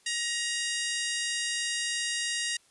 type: harmonic tone with a mistuned harmonic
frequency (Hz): 943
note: A#5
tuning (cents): +20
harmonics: 2 / 3 / 4 / 5 / 6 / 7 / 8 / 9 / 10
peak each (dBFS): -34 / -36 / -37 / -38 / -39 / -39 / -40 / -41 / -41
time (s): 0.06-2.57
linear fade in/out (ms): 5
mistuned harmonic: 5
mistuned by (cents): +21
effects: white hiss -63 dBFS RMS until 2.7 s + resampled to 24000 Hz